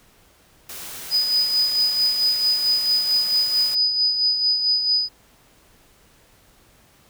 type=noise; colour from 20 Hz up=white; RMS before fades=-35 dBFS; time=0.69-3.75 s; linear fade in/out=5 ms
type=tone with tremolo; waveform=sine; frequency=4978 Hz; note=D#8; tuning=in tune; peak=-15 dBFS; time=1.1-5.09 s; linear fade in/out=50 ms; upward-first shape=sine; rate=4.5 Hz; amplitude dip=50%
effects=pink hiss -55 dBFS RMS until 7.09 s